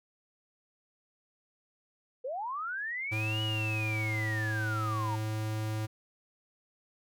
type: linear two-way sweep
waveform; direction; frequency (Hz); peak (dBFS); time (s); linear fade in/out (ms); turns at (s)
sine; up then down; 475.1 to 2944 to 898; -33; 2.24-5.16; 10; 3.42
type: tone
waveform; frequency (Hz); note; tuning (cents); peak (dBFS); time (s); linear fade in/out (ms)
square; 108.6; A2; -22; -32; 3.11-5.87; 20
effects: none